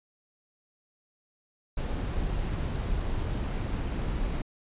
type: noise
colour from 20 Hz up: brown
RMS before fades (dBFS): -30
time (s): 1.77-4.42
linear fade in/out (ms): 5
effects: resampled to 8000 Hz